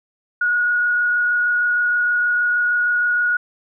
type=tone with frequency modulation; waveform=sine; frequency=1450 Hz; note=F#6; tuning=35 cents flat; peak=-15 dBFS; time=0.41-3.37 s; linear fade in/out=5 ms; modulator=26.4 Hz; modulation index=0.65; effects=none